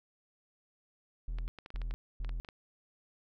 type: tone bursts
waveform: triangle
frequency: 41.2 Hz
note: E1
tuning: in tune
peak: -32 dBFS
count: 3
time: 1.28-2.4 s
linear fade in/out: 0 ms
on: 200 ms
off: 260 ms
type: clicks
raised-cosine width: 0.3 ms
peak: -31 dBFS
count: 12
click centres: 1.386 / 1.479 / 1.587 / 1.661 / 1.704 / 1.76 / 1.817 / 1.91 / 2.247 / 2.293 / 2.448 / 2.488 s
effects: none